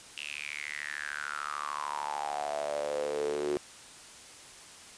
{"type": "tone with high-pass filter sweep", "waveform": "sawtooth", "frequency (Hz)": 73.42, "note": "D2", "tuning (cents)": 0, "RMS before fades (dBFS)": -35, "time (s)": [0.17, 3.57], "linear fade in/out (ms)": 0, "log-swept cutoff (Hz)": [2800, 360], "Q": 9.1, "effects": ["white hiss -50 dBFS RMS until 4.97 s", "resampled to 22050 Hz"]}